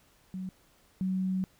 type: tone pair in turn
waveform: sine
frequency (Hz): 186.7 / 187.43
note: F#3 / F#3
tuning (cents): +16 / +23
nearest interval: unison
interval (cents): 7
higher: second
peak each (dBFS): -34 / -27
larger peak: second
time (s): 0.34-0.49 / 1.01-1.44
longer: second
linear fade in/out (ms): 0
effects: pink hiss -64 dBFS RMS until 1.59 s